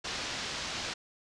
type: low-pass noise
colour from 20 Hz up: white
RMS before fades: -37 dBFS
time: 0.04-0.94 s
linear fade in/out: 10 ms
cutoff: 5600 Hz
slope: 24 dB/octave
effects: resampled to 22050 Hz